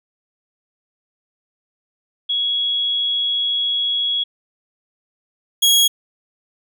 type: tone pair in turn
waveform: sine / sawtooth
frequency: 3338 / 3311 Hz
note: G#7 / G#7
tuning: +8 / -6 cents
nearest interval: unison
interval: 14 cents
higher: first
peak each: -17 / -8 dBFS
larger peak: second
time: 2.29-4.24 / 5.62-5.88 s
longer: first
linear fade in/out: 10 ms
effects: none